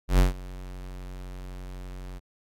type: tone with ADSR envelope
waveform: square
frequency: 45.91 Hz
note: F#1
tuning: 13 cents flat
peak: -15 dBFS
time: 0.08-2.2 s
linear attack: 110 ms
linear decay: 140 ms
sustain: -22 dB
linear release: 28 ms
effects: AAC 64 kbps